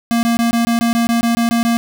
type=tone bursts; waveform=square; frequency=233.1 Hz; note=A#3; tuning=in tune; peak=-13 dBFS; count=12; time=0.11-1.77 s; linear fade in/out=0 ms; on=120 ms; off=20 ms; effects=none